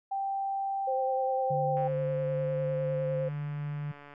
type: tone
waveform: sine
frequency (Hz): 784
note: G5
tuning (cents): 0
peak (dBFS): -29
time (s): 0.11-1.88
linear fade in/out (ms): 10
type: tone with vibrato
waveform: sine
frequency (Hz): 523.3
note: C5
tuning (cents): 0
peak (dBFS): -29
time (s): 0.87-3.29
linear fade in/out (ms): 10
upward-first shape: sine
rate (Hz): 9.9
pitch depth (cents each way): 20
type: tone with pitch glide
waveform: sine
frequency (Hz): 146.6 to 147.96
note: D3 to D3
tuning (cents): -3 to +13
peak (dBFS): -32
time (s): 1.5-3.92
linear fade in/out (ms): 10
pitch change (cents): +16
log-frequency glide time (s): 2.29-2.47
type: click train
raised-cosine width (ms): 0.5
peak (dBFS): -34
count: 342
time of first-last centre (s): 1.77-4.138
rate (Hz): 144
effects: none